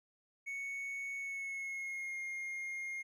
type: tone with pitch glide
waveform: triangle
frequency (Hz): 2218 to 2131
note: C#7 to C7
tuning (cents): 0 to +31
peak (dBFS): -37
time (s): 0.46-3.03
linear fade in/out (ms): 20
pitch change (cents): -69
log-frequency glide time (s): 1.17-2.19
effects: none